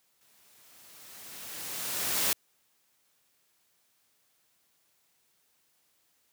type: noise with exponential growth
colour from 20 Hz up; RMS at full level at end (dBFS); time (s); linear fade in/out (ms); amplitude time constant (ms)
white; -26; 0.21-2.33; 2; 460
effects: white hiss -71 dBFS RMS until 6.32 s + high-pass 80 Hz 12 dB/octave